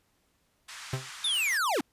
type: band-pass noise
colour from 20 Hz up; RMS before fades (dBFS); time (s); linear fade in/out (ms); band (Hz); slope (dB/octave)
pink; -44; 0.68-1.58; 10; 1100 to 8800; 24
type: tone with exponential decay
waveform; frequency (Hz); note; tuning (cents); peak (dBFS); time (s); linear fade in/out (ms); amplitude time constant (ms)
45% pulse; 130.81; C3; 0; -26; 0.93-1.1; 5; 36
type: linear sweep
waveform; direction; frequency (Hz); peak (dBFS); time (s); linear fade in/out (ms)
square; down; 3692 to 219.6; -26; 1.24-1.81; 5
effects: pink hiss -71 dBFS RMS until 1.92 s + resampled to 32000 Hz